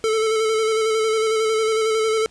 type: tone with vibrato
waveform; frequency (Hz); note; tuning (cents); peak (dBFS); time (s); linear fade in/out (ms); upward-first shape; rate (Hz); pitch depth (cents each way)
square; 440; A4; 0; -18; 0.04-2.26; 0; square; 11; 23
effects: pink hiss -53 dBFS RMS until 2.3 s + resampled to 22050 Hz